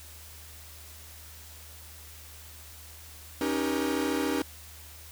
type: chord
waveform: 45% pulse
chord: Eb dominant seventh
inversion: third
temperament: equal with one note detuned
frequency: 277.2 / 311.1 / 392 / 478.2 Hz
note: Db4 / Eb4 / G4 / Bb4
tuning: 0 / 0 / 0 / +44 cents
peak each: -31 / -31 / -34 / -34 dBFS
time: 3.41-4.42 s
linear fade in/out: 2 ms
effects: added 77 Hz sine -49 dBFS peak until 5.11 s + white hiss -49 dBFS RMS until 5.11 s